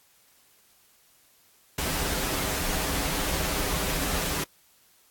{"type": "noise with comb filter", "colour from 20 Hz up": "pink", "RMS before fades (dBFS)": -28, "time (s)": [1.78, 4.44], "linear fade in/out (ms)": 5, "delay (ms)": 8.7, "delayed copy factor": -0.65, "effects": ["white hiss -61 dBFS RMS until 5.1 s", "AAC 64 kbps"]}